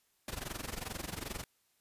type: noise with amplitude modulation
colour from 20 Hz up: pink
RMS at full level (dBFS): -38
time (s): 0.28-1.44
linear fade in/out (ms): 2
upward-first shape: sine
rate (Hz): 22.5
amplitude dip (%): 85
effects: white hiss -74 dBFS RMS until 1.8 s + resampled to 32000 Hz